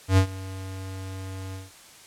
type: tone with ADSR envelope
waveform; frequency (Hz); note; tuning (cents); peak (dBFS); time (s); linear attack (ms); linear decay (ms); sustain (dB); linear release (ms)
square; 95; F#2; +46; -14; 0.08-1.71; 94; 88; -20; 170
effects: white hiss -49 dBFS RMS until 2.06 s + low-pass 10000 Hz 12 dB/octave